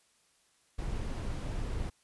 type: noise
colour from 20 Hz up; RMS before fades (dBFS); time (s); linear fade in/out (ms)
brown; -35; 0.78-1.9; 10
effects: white hiss -69 dBFS RMS until 2.03 s + resampled to 24000 Hz